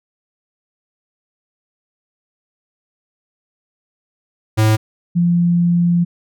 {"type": "tone pair in turn", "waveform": ["square", "sine"], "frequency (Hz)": [109, 173.03], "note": ["A2", "F3"], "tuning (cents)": [-16, -16], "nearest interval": "minor sixth", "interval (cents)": 800, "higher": "second", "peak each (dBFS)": -11, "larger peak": "neither", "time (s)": [[4.57, 4.77], [5.15, 6.05]], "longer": "second", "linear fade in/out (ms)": 20, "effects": []}